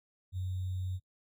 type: tone with sample-and-hold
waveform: sine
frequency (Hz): 92.5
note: F#2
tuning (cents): 0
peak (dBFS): -33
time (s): 0.32-1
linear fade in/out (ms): 50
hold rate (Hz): 3675
effects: noise-tail reverb RT60 0.1 s tail -20 dB re dry

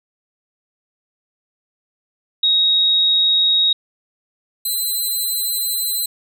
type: tone pair in turn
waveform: sine / 5% pulse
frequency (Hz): 3777 / 4047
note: A#7 / B7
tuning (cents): +22 / +42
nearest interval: minor second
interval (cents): 120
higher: second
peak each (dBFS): -12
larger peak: neither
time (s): 2.43-3.73 / 4.65-6.06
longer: second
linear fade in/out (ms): 5
effects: none

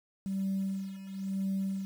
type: tone with tremolo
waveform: sine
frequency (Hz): 193.5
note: G3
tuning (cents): -22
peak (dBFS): -27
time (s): 0.26-1.85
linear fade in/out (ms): 0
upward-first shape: sine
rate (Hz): 0.99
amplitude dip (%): 80
effects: tanh soft clip ceiling -26 dBFS + 9-bit

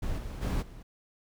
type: noise with level steps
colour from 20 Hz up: brown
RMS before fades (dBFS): -33 / -38 / -29 / -46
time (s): 0.02-0.83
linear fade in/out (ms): 10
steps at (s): 0.17 / 0.41 / 0.61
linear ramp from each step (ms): 20
effects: none

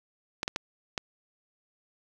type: clicks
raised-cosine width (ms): 0.2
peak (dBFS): -12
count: 4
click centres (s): 0.431 / 0.479 / 0.561 / 0.978
effects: none

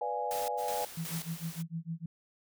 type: chord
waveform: sine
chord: B diminished seventh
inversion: none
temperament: equal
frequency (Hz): 493.9 / 587.3 / 698.5 / 830.6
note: B4 / D5 / F5 / Ab5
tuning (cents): 0 / 0 / 0 / 0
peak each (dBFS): -37 / -39 / -39 / -34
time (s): 0.01-0.85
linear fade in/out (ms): 5
type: noise bursts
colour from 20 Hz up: white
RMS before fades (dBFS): -41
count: 3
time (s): 0.31-1.22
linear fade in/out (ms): 0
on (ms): 170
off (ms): 200
type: noise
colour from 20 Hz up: white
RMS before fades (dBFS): -47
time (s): 0.57-1.63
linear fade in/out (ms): 20
type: tone with tremolo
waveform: sine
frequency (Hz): 164.9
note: E3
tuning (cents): +1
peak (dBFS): -32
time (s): 0.97-2.06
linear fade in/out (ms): 5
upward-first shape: sine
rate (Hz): 6.6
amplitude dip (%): 100
effects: none

